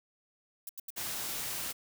violet noise bursts, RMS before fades -41 dBFS, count 3, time 0.67-0.904 s, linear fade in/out 2 ms, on 22 ms, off 84 ms
white noise, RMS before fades -37 dBFS, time 0.96-1.73 s, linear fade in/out 20 ms
effects none

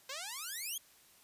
5% pulse exponential sweep, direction up, 508 to 3378 Hz, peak -29 dBFS, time 0.09-0.78 s, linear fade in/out 5 ms, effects white hiss -63 dBFS RMS until 1.23 s + resampled to 32000 Hz

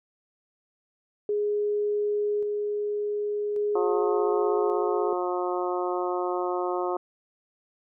sine tone with tremolo, 415.3 Hz, G#4, in tune, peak -23 dBFS, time 1.29-5.13 s, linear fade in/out 2 ms, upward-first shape square, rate 0.44 Hz, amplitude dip 25%
harmonic tone, 179.5 Hz, F3, 48 cents sharp, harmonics 2 / 3 / 4 / 5 / 6 / 7, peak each -28 / -33 / -32 / -36 / -35 / -37 dBFS, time 3.75-6.97 s, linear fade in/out 5 ms
effects none

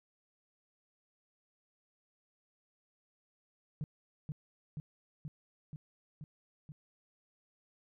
sine tone with echo, 150.7 Hz, D3, 45 cents sharp, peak -33 dBFS, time 3.81-3.84 s, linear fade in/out 0 ms, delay 480 ms, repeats 6, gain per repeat -2 dB, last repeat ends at 6.72 s, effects tanh soft clip ceiling -31 dBFS

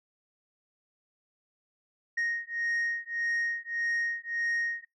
sine beating tone pair, 1864.7 / 1866.4 Hz, A#6 / A#6, 0 / +2 cents, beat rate 1.7 Hz, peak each -30 dBFS, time 2.17-4.85 s, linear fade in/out 10 ms, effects noise-tail reverb RT60 0.2 s tail -23 dB re dry + tanh soft clip ceiling -25 dBFS

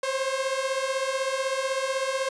sawtooth beating tone pair, 523.3 / 539.3 Hz, C5 / C#5, 0 / -48 cents, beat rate 16 Hz, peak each -25 / -24 dBFS, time 0.03-2.29 s, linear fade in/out 5 ms, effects resampled to 22050 Hz

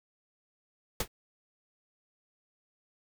pink noise with exponential decay, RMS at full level -24 dBFS, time 1-1.08 s, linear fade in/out 5 ms, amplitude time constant 17 ms, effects none

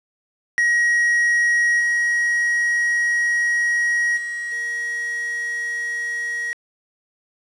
triangle tone with level steps, 1897 Hz, A#6, 30 cents sharp, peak -13 / -15 / -23 / -21 dBFS, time 0.58-6.53 s, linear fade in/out 0 ms, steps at 1.79 / 4.16 / 4.51 s, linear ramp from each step 20 ms, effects resampled to 22050 Hz + 7-bit

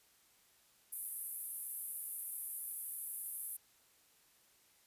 white band-pass noise, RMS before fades -44 dBFS, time 0.92-3.57 s, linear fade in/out 10 ms, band 10000 to 13000 Hz, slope 48 dB/octave, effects white hiss -69 dBFS RMS until 4.86 s + resampled to 32000 Hz

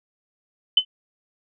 sine tone with exponential decay, 3036 Hz, F#7, 44 cents sharp, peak -8 dBFS, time 0.77-0.85 s, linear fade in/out 5 ms, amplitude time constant 16 ms, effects none

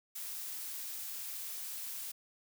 blue noise, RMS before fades -42 dBFS, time 0.15-2.12 s, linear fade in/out 10 ms, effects none

